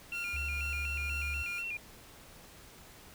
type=tone with tremolo; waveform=sawtooth; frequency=1400 Hz; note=F6; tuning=4 cents sharp; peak=-38 dBFS; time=0.11-1.64 s; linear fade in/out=50 ms; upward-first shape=sine; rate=2.1 Hz; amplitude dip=25%
type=tone with vibrato; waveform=sine; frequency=2563 Hz; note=E7; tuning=49 cents flat; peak=-35 dBFS; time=0.12-1.77 s; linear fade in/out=2 ms; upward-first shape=square; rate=4.1 Hz; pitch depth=99 cents each way
type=tone; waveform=sine; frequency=73.42 Hz; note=D2; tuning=in tune; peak=-36 dBFS; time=0.33-1.43 s; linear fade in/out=10 ms
effects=pink hiss -54 dBFS RMS until 3.14 s